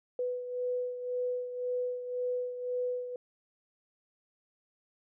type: beating tone pair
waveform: sine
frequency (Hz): 495.9 / 497.8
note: B4 / B4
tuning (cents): +7 / +14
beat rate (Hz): 1.9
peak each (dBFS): -32 / -39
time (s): 0.19-3.16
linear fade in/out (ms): 2
effects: none